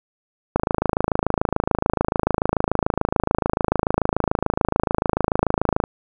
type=click train; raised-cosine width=1 ms; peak=-3 dBFS; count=143; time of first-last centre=0.56-5.839 s; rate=26.9 Hz; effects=none